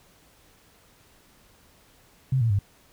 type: tone with pitch steps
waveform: sine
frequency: 131.7 / 114.65 / 99.81 Hz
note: C3 / A#2 / G2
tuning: +12 / -28 / +32 cents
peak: -19 dBFS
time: 2.32-2.59 s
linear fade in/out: 5 ms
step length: 90 ms
effects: pink hiss -58 dBFS RMS until 2.92 s